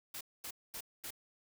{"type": "noise bursts", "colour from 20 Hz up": "white", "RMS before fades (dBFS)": -44, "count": 4, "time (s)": [0.14, 1.106], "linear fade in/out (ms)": 5, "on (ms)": 69, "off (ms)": 230, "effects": []}